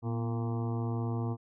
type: harmonic tone with a mistuned harmonic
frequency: 115.2 Hz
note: A#2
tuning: 20 cents flat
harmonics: 1 / 2 / 3 / 4 / 6 / 7 / 8 / 9 / 10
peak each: -31 / -37 / -41 / -43 / -47 / -48 / -49 / -50 / -51 dBFS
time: 0.02-1.37 s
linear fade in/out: 50 ms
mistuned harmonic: 2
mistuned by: +75 cents
effects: none